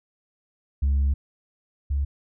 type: tone pair in turn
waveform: sine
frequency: 69.3 / 70.19 Hz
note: C#2 / C#2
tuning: 0 / +22 cents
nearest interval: unison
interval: 22 cents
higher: second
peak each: -16 / -20 dBFS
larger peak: first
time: 0.82-1.14 / 1.9-2.05 s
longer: first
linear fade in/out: 10 ms
effects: tanh soft clip ceiling -17 dBFS